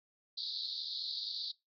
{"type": "band-pass noise", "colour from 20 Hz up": "white", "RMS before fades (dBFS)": -40, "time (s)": [0.37, 1.52], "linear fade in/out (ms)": 10, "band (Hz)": [3700, 4700], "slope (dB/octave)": 96, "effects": ["noise-tail reverb RT60 0.2 s tail -21 dB re dry"]}